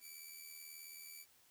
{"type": "tone with amplitude modulation", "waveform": "5% pulse", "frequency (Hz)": 2313, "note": "D7", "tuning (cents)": -27, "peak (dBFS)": -39, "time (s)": [0, 1.26], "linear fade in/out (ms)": 50, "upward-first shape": "sine", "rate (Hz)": 78.5, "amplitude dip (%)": 50, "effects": ["white hiss -69 dBFS RMS until 1.5 s"]}